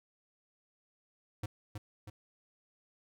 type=tone with echo; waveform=square; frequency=103.83 Hz; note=G#2; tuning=in tune; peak=-35 dBFS; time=1.43-1.46 s; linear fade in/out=5 ms; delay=320 ms; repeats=2; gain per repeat=-5 dB; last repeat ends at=2.1 s; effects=none